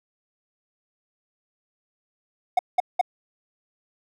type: tone bursts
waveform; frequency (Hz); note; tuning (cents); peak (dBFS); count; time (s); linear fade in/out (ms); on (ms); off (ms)
triangle; 730; F#5; -24; -13; 3; 2.57-3.013; 5; 21; 190
effects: none